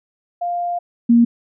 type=tone pair in turn; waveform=sine; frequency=700 / 235 Hz; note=F5 / A#3; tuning=+4 / +14 cents; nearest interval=octave + perfect fifth; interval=1890 cents; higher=first; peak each=-19 / -8 dBFS; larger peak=second; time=0.41-0.79 / 1.09-1.25 s; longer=first; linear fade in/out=10 ms; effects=none